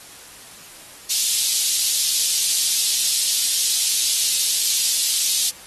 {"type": "high-pass noise", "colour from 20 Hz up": "pink", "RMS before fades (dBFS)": -20, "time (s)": [1.1, 5.5], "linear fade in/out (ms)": 5, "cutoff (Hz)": 3700, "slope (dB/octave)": 24, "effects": ["white hiss -42 dBFS RMS until 5.66 s", "AAC 32 kbps"]}